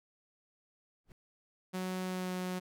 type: noise with exponential growth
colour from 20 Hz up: brown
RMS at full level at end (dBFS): -48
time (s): 1.04-1.12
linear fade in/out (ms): 2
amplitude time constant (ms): 16
type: tone with pitch glide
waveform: sawtooth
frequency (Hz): 185 to 182.88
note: F#3 to F#3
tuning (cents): 0 to -20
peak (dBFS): -31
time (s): 1.73-2.6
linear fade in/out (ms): 20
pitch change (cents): -20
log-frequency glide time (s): 2.04-2.34
effects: none